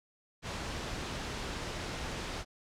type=noise; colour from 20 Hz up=pink; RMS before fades=-38 dBFS; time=0.42-2.45 s; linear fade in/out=50 ms; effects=low-pass 6000 Hz 12 dB/octave